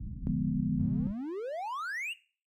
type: low-pass noise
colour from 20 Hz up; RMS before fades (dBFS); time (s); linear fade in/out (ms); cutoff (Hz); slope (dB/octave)
pink; -40; 0-1.12; 10; 250; 48
type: chord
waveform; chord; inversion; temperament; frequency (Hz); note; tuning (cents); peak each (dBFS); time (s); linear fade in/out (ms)
sine; D diminished seventh; none; equal; 146.83 / 174.61 / 207.7 / 246.9; D3 / F3 / Ab3 / Cb4; 0 / 0 / 0 / 0; -33; 0.27-1.07; 0
type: exponential sweep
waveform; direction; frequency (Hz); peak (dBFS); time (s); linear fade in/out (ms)
triangle; up; 85.8 to 2960; -32; 0.78-2.14; 20
effects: noise-tail reverb RT60 0.4 s tail -19 dB re dry